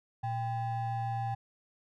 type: ring-modulated tone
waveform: triangle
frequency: 453.6 Hz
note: A#4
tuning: 47 cents flat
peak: -26 dBFS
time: 0.23-1.35 s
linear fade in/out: 10 ms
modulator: 337 Hz
effects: none